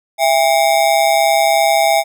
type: ring-modulated tone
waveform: square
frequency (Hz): 735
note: F#5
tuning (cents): -12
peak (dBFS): -8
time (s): 0.18-2.04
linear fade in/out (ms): 50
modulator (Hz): 71.4
effects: none